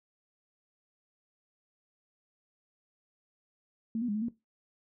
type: tone with pitch steps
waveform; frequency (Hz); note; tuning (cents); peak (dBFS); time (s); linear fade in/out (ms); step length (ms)
sine; 225.1 / 244.3 / 206.5 / 214.1 / 234; A3 / B3 / G#3 / A3 / A#3; +40 / -19 / -10 / -47 / +7; -29; 3.95-4.285; 2; 67
effects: noise-tail reverb RT60 0.2 s tail -17 dB re dry